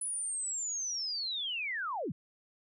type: linear sweep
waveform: sine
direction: down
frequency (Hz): 10080 to 110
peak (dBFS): -33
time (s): 0.01-2.12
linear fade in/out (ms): 5
effects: none